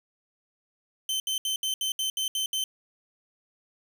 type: tone bursts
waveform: sawtooth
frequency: 3082 Hz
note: G7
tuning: 30 cents flat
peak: -23 dBFS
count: 9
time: 1.09-2.64 s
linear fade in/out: 2 ms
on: 110 ms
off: 70 ms
effects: none